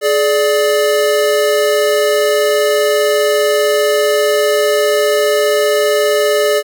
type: tone pair together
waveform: square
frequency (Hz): 422.4 / 587.3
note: G#4 / D5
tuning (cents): +29 / 0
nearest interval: tritone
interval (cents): 571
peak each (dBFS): -14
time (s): 0.01-6.63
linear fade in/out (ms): 50
effects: none